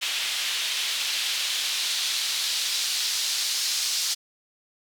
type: noise with band-pass filter sweep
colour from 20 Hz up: white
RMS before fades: -27 dBFS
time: 0.01-4.15 s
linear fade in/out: 20 ms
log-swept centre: 3000 to 4800 Hz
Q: 1.6
effects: none